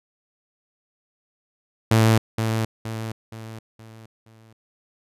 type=tone with echo; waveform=sawtooth; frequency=111.5 Hz; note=A2; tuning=23 cents sharp; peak=-10 dBFS; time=1.91-2.18 s; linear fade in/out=5 ms; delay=470 ms; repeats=5; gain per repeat=-7 dB; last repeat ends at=4.53 s; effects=resampled to 32000 Hz